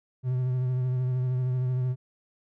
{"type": "tone with vibrato", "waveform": "triangle", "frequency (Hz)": 127.1, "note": "C3", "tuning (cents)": -50, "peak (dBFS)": -22, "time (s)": [0.23, 1.96], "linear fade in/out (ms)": 50, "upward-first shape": "triangle", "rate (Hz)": 13, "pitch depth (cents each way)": 33, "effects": []}